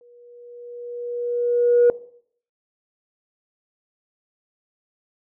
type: tone with exponential growth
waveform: sine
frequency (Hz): 481.5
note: B4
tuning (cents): -44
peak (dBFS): -9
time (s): 0.01-1.9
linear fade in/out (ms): 1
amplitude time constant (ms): 410
effects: noise-tail reverb RT60 0.6 s tail -19 dB re dry + tanh soft clip ceiling -8 dBFS

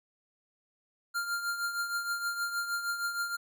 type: tone with tremolo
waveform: square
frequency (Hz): 1396.9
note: F6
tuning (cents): 0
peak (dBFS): -29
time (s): 1.14-3.37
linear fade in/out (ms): 20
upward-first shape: triangle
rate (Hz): 6.4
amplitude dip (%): 65
effects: none

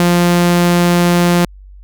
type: tone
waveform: sawtooth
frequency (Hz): 174.61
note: F3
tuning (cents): 0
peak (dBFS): -5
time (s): 0-1.45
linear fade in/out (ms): 2
effects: added 48 Hz sine -34 dBFS peak until 1.83 s

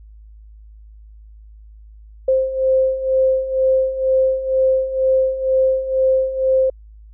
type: beating tone pair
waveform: sine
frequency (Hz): 523.3 / 525.4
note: C5 / C5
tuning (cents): 0 / +7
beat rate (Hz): 2.1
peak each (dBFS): -20 / -15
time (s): 2.28-6.7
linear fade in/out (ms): 5
effects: added 53 Hz sine -39 dBFS peak until 7.13 s

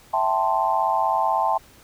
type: chord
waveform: sine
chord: A minor seventh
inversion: second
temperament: equal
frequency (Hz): 659.3 / 784 / 880 / 1046.5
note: E5 / G5 / A5 / C6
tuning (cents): 0 / 0 / 0 / 0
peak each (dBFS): -26 / -24 / -22 / -25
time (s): 0.13-1.58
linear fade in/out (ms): 10
effects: pink hiss -51 dBFS RMS until 1.83 s

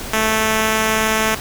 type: tone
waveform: 5% pulse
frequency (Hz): 219.2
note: A3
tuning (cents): -6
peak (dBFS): -4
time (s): 0.13-1.35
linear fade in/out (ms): 5
effects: pink hiss -29 dBFS RMS until 1.4 s

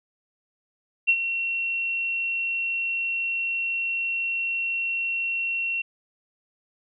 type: tone with ADSR envelope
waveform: sine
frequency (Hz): 2726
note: F7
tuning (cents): -43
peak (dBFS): -14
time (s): 1.07-5.82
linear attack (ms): 22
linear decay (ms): 62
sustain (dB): -10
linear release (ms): 8
effects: none

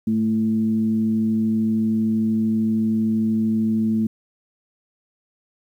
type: tone with frequency modulation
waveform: sine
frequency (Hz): 220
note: A3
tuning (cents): 0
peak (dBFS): -17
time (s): 0.07-4.07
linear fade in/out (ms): 5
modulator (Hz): 113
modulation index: 0.4
effects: 9-bit

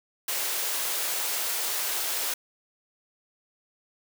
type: high-pass noise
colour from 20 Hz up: white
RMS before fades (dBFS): -29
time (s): 0.28-2.34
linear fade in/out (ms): 5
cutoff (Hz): 370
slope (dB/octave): 24
effects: none

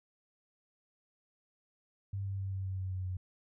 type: tone with pitch steps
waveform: sine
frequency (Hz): 98.6 / 97.64 / 96.68 / 95.74 / 94.8 / 93.88 / 92.96 / 92.05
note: G2 / G2 / G2 / G2 / F#2 / F#2 / F#2 / F#2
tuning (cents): +11 / -6 / -23 / -40 / +43 / +26 / +9 / -8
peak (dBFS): -34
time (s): 2.13-3.17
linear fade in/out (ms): 5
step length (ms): 130
effects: none

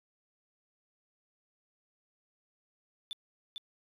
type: tone with echo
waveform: sine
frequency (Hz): 3522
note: A7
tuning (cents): +1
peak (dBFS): -34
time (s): 3.11-3.13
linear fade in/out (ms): 0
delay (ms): 450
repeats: 1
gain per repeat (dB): -4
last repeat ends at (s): 3.58
effects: tanh soft clip ceiling -36 dBFS

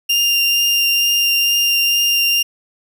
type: tone with vibrato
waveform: 30% pulse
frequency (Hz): 2794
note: F7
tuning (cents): 0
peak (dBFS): -10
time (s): 0.09-2.43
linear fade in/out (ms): 10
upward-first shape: triangle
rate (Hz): 2.2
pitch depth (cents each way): 9
effects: none

